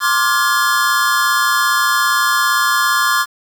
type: chord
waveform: square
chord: D half-diminished seventh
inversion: third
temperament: just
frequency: 1057.2 / 1174.7 / 1409.6 / 1691.5 Hz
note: C6 / D6 / F6 / Ab6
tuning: +18 / 0 / +16 / +31 cents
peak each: -19 dBFS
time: 0-3.26 s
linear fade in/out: 50 ms
effects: 7-bit